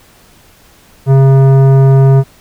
sine tone with tanh clipping, 135.1 Hz, C#3, 44 cents flat, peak -5 dBFS, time 1.06-2.24 s, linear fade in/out 50 ms, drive 14 dB, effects pink hiss -44 dBFS RMS until 2.4 s

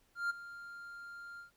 triangle tone with ADSR envelope, 1396.9 Hz, F6, in tune, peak -28 dBFS, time 0.15-1.51 s, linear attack 150 ms, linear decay 16 ms, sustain -16 dB, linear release 120 ms, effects pink hiss -72 dBFS RMS until 1.56 s

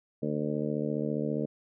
harmonic tone, 74.8 Hz, D2, 32 cents sharp, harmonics 2 / 3 / 4 / 5 / 6 / 7 / 8, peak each -35 / -33 / -35 / -43 / -35 / -38 / -40 dBFS, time 0.22-1.46 s, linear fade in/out 10 ms, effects none

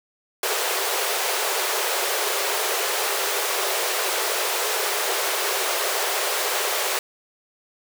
pink high-pass noise, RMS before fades -24 dBFS, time 0.43-6.99 s, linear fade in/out 2 ms, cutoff 370 Hz, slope 96 dB/octave, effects none

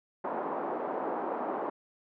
white band-pass noise, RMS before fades -34 dBFS, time 0.24-1.7 s, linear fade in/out 5 ms, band 260 to 970 Hz, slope 24 dB/octave, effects none

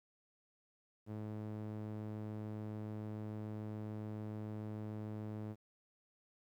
sawtooth tone with band-pass filter, 106.9 Hz, A2, 49 cents flat, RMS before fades -44 dBFS, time 1.06-5.56 s, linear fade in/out 50 ms, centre 240 Hz, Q 0.62, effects 12-bit

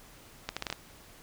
accelerating click train, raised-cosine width 0.2 ms, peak -15 dBFS, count 6, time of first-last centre 0.49-0.726 s, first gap 76 ms, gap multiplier 0.76, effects pink hiss -54 dBFS RMS until 1.22 s

